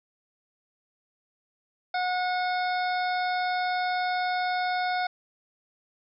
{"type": "harmonic tone", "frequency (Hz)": 728, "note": "F#5", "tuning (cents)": -28, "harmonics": [1, 2, 3, 5, 6, 7], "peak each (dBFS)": [-26, -32, -36, -40, -42, -43], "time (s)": [1.94, 5.07], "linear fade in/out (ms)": 5, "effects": []}